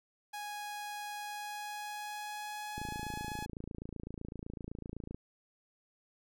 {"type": "tone with pitch glide", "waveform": "sawtooth", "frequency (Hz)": [830, 843], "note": ["G#5", "G#5"], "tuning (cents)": [-1, 26], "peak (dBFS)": -36, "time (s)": [0.33, 3.46], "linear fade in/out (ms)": 10, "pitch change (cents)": 27, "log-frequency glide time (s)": [1.18, 3]}
{"type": "click train", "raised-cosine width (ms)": 3, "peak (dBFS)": -29, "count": 67, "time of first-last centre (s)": [2.78, 5.146], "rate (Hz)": 27.9}
{"effects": []}